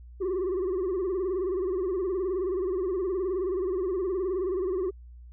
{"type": "tone with vibrato", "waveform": "sine", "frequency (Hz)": 371.9, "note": "F#4", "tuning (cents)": 9, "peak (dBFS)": -23, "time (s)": [0.2, 4.91], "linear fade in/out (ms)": 20, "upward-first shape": "sine", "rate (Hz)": 19, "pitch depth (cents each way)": 110, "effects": ["tanh soft clip ceiling -25 dBFS", "added 60 Hz sine -44 dBFS peak until 5.32 s"]}